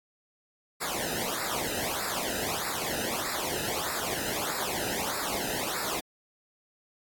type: noise with flanger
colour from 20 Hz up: pink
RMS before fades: -32 dBFS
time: 0.8-6.01 s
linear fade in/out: 20 ms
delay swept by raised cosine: 0.32 to 0.91 ms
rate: 1.6 Hz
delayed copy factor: -0.95
effects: AAC 64 kbps